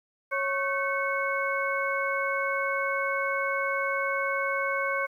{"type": "harmonic tone with a mistuned harmonic", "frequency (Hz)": 550, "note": "C#5", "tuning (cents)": -14, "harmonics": [1, 2, 3, 4], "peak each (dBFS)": [-31, -31, -31, -31], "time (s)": [0.31, 5.07], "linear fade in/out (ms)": 20, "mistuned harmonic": 3, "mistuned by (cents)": -130, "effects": ["10-bit"]}